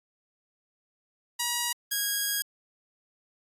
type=tone pair in turn; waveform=5% pulse; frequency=959 / 1641 Hz; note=A#5 / G#6; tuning=+49 / -21 cents; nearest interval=major sixth; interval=930 cents; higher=second; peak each=-15 dBFS; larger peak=neither; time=1.39-1.73 / 1.91-2.42 s; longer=second; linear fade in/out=10 ms; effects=AAC 48 kbps